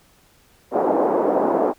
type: band-pass noise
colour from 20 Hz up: pink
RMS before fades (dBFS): -19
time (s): 0.71-1.74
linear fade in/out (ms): 50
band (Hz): 300 to 850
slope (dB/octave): 24
effects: pink hiss -56 dBFS RMS until 1.78 s

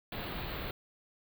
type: band-stop noise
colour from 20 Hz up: pink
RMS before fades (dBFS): -39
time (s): 0.12-0.71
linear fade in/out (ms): 2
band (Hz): 4400 to 14000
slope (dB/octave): 96
effects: none

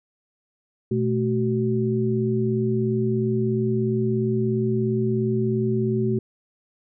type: tone cluster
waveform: sine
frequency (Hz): 121.5 / 218.5 / 375.9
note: B2 / A3 / F#4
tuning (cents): -28 / -12 / +27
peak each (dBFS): -24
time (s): 0.91-6.19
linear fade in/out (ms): 5
effects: none

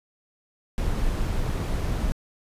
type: noise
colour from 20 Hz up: brown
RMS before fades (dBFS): -25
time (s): 0.78-2.12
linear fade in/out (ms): 0
effects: resampled to 32000 Hz

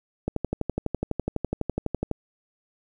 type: click train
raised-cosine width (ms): 2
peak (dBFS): -12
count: 23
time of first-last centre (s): 0.28-2.113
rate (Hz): 12
effects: 9-bit

